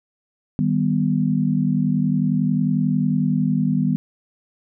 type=chord; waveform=sine; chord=Eb augmented; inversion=none; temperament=equal; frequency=155.56 / 196 / 246.9 Hz; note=Eb3 / G3 / B3; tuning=0 / 0 / 0 cents; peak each=-21 dBFS; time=0.59-3.96 s; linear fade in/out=0 ms; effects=none